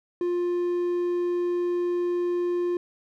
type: tone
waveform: triangle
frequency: 351.8 Hz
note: F4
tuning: 13 cents sharp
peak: -21 dBFS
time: 0.21-2.77 s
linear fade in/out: 2 ms
effects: none